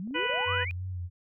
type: exponential sweep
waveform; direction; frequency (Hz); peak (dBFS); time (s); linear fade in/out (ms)
sine; up; 172.1 to 2517; -33; 0-0.71; 0
type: clicks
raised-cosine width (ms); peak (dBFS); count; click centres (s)
2; -40; 10; 0.075 / 0.109 / 0.159 / 0.192 / 0.232 / 0.264 / 0.297 / 0.338 / 0.376 / 0.408
type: harmonic tone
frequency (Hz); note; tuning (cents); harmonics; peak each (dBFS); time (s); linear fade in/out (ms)
493.9; B4; 0; 1 / 2 / 3 / 4 / 5 / 6; -34 / -34 / -34 / -34 / -34 / -34; 0.14-0.65; 20
type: tone with vibrato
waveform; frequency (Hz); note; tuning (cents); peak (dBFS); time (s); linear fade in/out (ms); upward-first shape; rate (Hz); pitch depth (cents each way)
sine; 90.6; F#2; -36; -32; 0.45-1.1; 50; sine; 3; 51
effects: none